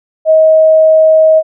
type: tone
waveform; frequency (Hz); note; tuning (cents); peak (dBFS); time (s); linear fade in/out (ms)
sine; 633; D#5; +30; -3; 0.25-1.43; 50
effects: none